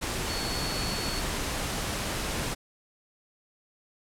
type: tone in noise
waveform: sine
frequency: 4416 Hz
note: C#8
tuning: 7 cents flat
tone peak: -35 dBFS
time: 0.28-1.21 s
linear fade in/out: 20 ms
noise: pink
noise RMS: -31 dBFS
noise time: 0.01-2.55 s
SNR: -7 dB
effects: low-pass 11000 Hz 12 dB/octave